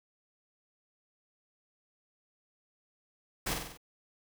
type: noise with echo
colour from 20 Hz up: pink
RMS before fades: -33 dBFS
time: 3.46-3.54 s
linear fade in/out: 10 ms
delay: 47 ms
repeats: 5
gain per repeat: -4 dB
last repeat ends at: 3.775 s
effects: none